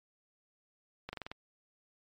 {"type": "slowing click train", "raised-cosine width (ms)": 0.3, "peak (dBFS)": -24, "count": 6, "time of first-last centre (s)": [1.09, 1.315], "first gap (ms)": 40, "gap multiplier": 1.06, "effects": ["MP3 64 kbps"]}